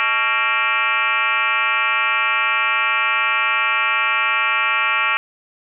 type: tone with frequency modulation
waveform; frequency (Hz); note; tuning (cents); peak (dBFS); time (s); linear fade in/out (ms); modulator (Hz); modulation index
sine; 1864.7; A#6; 0; -15; 0-5.17; 0; 248; 3.4
effects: none